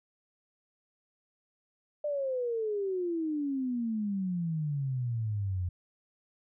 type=exponential sweep; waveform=sine; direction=down; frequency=601 to 87.2 Hz; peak=-29 dBFS; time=2.04-5.69 s; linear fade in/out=5 ms; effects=none